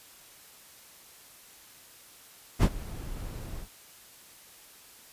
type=noise with ADSR envelope; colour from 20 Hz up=brown; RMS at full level=-17 dBFS; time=2.59-3.69 s; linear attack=43 ms; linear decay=55 ms; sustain=-21 dB; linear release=110 ms; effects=white hiss -53 dBFS RMS until 5.12 s + resampled to 32000 Hz